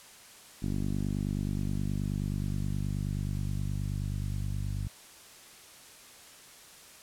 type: tone with low-pass filter sweep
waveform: 10% pulse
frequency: 49.46 Hz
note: G1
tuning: 16 cents sharp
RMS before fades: -32 dBFS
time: 0.62-4.88 s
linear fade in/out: 10 ms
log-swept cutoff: 260 to 110 Hz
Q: 1.2
effects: white hiss -52 dBFS RMS until 7.02 s + low-pass 11000 Hz 12 dB/octave